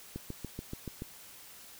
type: click train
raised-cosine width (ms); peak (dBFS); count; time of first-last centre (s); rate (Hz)
3; -25; 7; 0.16-1.021; 6.97
effects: white hiss -52 dBFS RMS until 1.79 s